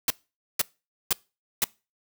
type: noise bursts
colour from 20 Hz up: white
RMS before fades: -22 dBFS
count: 4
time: 0.08-1.642 s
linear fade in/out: 2 ms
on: 23 ms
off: 490 ms
effects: noise-tail reverb RT60 0.3 s tail -24 dB re dry